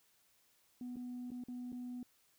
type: tone with dropouts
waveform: sine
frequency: 246.9 Hz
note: B3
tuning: in tune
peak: -40 dBFS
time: 0.81-2.03 s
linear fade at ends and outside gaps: 2 ms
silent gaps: 0.959-0.967 / 1.305-1.316 / 1.438-1.484 / 1.72-1.727 s
effects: tanh soft clip ceiling -39 dBFS + white hiss -72 dBFS RMS until 2.38 s